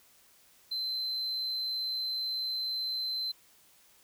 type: tone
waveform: triangle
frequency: 4081 Hz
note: C8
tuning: 44 cents flat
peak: -29 dBFS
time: 0.71-3.32 s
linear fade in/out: 10 ms
effects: tanh soft clip ceiling -26 dBFS + white hiss -62 dBFS RMS until 4.03 s